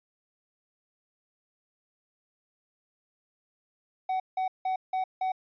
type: tone bursts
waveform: triangle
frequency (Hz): 751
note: F#5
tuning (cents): +26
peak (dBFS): -24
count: 5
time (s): 4.09-5.32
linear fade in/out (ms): 5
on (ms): 110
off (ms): 170
effects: resampled to 11025 Hz